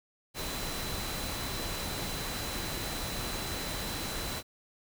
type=tone in noise; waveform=sine; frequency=4013 Hz; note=B7; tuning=27 cents sharp; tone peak=-43 dBFS; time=0.34-4.43 s; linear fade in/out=50 ms; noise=pink; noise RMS=-36 dBFS; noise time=0.34-4.43 s; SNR=-10 dB; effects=none